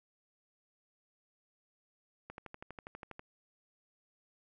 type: click train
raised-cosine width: 0.5 ms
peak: -30 dBFS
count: 12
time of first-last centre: 2.3-3.194 s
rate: 12.3 Hz
effects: none